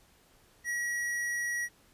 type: tone with hard clipping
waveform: sine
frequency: 1916 Hz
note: A#6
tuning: 47 cents sharp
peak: -32 dBFS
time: 0.64-1.69 s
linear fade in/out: 50 ms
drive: 14 dB
effects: pink hiss -63 dBFS RMS until 1.93 s + resampled to 32000 Hz